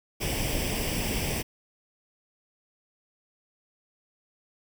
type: noise with comb filter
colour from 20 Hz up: pink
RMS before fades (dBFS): -29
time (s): 0.2-1.43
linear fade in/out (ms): 20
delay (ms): 0.37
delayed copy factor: +0.7
effects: none